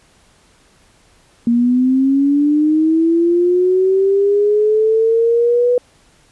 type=linear sweep; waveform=sine; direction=up; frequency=233.1 to 493.9 Hz; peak=-10 dBFS; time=1.47-5.78 s; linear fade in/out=2 ms; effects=pink hiss -52 dBFS RMS until 6.31 s + resampled to 24000 Hz

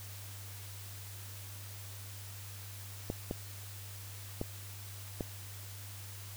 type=clicks; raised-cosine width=2 ms; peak=-21 dBFS; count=4; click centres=3.101 / 3.311 / 4.414 / 5.208 s; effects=added 99 Hz sine -46 dBFS peak until 6.36 s + white hiss -50 dBFS RMS until 6.36 s

